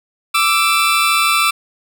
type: tone pair together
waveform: 20% pulse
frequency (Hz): 1174.7 / 1327.3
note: D6 / E6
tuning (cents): 0 / +12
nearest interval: major second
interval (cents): 212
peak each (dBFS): -10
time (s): 0.34-1.51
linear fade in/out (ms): 10
effects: none